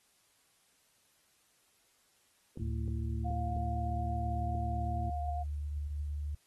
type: clicks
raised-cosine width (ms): 3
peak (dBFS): -31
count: 5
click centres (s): 2.574 / 2.88 / 3.307 / 3.568 / 4.551
type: harmonic tone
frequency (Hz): 111.4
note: A2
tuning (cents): +22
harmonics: 1 / 2 / 3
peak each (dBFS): -37 / -43 / -47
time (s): 2.59-5.1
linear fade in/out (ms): 5
type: tone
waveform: sine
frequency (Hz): 73.42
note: D2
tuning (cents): 0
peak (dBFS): -34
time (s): 2.61-6.35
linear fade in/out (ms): 5
type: tone with vibrato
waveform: sine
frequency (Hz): 707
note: F5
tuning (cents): +21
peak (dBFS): -37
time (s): 3.24-5.44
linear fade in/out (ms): 20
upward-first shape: sine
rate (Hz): 8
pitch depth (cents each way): 12
effects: white hiss -70 dBFS RMS until 6.46 s + AAC 32 kbps